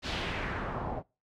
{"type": "noise with low-pass filter sweep", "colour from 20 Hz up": "pink", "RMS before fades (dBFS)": -35, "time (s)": [0.02, 1.03], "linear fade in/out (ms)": 50, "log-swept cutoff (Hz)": [4500, 670], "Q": 1.9, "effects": ["noise-tail reverb RT60 0.3 s tail -25 dB re dry", "AAC 64 kbps"]}